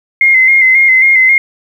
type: tone with vibrato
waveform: sine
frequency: 2093 Hz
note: C7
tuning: in tune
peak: -4 dBFS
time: 0.21-1.38 s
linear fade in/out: 2 ms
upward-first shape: square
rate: 3.7 Hz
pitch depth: 34 cents each way
effects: 7-bit